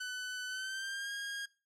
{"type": "tone with pitch glide", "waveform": "sawtooth", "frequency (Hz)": [1501, 1627.4], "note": ["F#6", "G#6"], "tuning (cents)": [24, -36], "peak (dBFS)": -34, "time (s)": [0, 1.46], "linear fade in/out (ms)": 10, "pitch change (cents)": 140, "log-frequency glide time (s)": [0.47, 1.11], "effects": ["noise-tail reverb RT60 0.3 s tail -19 dB re dry", "low-pass 9000 Hz 12 dB/octave"]}